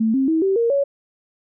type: tone with pitch steps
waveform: sine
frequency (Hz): 222.2 / 267.3 / 321.6 / 386.9 / 465.4 / 559.9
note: A3 / C4 / E4 / G4 / A#4 / C#5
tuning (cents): +17 / +37 / -43 / -23 / -3 / +17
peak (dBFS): -15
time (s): 0-0.84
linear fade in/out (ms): 10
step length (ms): 140
effects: none